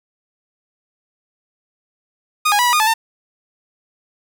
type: tone with pitch steps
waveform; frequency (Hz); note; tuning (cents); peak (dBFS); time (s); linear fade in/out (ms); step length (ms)
sawtooth; 1233 / 824 / 978 / 972 / 1224 / 869 / 901; D#6 / G#5 / B5 / B5 / D#6 / A5 / A5; -16 / -14 / -17 / -28 / -29 / -22 / +41; -9; 2.45-2.94; 10; 70
effects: none